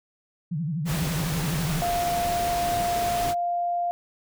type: tone with vibrato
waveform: sine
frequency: 158.5 Hz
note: D#3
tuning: 32 cents sharp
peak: -25 dBFS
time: 0.51-1.82 s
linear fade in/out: 10 ms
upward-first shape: sine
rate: 12 Hz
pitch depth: 190 cents each way
type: noise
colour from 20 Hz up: pink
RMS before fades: -31 dBFS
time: 0.85-3.35 s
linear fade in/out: 50 ms
type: tone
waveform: sine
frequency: 698.5 Hz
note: F5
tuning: in tune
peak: -23 dBFS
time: 1.82-3.91 s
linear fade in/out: 0 ms
effects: none